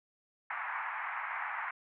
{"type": "band-pass noise", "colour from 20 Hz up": "pink", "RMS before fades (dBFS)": -38, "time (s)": [0.5, 1.71], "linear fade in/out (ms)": 5, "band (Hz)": [830, 2200], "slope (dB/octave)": 48, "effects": []}